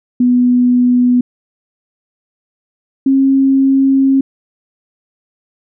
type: tone pair in turn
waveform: sine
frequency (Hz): 246.9 / 269.8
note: B3 / C#4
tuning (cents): 0 / -47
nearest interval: major second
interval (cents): 153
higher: second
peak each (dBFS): -7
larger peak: neither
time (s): 0.2-1.21 / 3.06-4.21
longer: second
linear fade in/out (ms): 5
effects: none